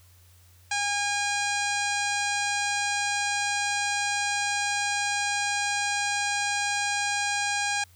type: harmonic tone with a mistuned harmonic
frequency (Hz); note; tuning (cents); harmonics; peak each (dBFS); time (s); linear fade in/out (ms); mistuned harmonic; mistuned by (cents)
814; G#5; -35; 1 / 2 / 3 / 4 / 5 / 6 / 7 / 8 / 9 / 10; -30 / -30 / -32 / -38 / -36 / -39 / -38 / -38 / -38 / -38; 0.71-7.84; 5; 8; +20
effects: added 89 Hz sine -54 dBFS peak until 7.95 s + white hiss -60 dBFS RMS until 7.95 s